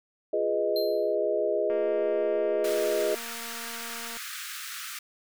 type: chord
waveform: sine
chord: F half-diminished seventh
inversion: none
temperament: equal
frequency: 349.2 / 415.3 / 493.9 / 622.3 Hz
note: F4 / Ab4 / Cb5 / Eb5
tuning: 0 / 0 / 0 / 0 cents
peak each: -33 / -28 / -32 / -27 dBFS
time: 0.33-3.15 s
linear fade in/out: 5 ms
type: tone with exponential decay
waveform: square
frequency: 4156 Hz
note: C8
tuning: 12 cents flat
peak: -30 dBFS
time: 0.76-1.15 s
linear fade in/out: 2 ms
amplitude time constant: 84 ms
type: click train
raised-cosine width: 0.5 ms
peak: -29 dBFS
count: 574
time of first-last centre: 1.7-4.17 s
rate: 232 Hz
type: high-pass noise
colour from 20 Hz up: pink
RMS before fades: -38 dBFS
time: 2.64-4.99 s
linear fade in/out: 5 ms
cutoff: 1200 Hz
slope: 96 dB/octave
effects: none